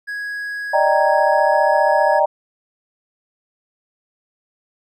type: tone with pitch glide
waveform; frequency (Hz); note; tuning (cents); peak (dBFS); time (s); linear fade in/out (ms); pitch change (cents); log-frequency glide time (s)
triangle; 1661.2 to 1675.7; G#6 to G#6; 0 to +15; -22; 0.07-2.2; 20; +15; 1.18-1.62
type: chord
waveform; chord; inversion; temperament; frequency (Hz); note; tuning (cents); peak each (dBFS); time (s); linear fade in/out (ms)
sine; Eb major seventh; third; equal; 587.3 / 622.3 / 784 / 932.3; D5 / Eb5 / G5 / Bb5; 0 / 0 / 0 / 0; -18; 0.73-2.26; 10
effects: none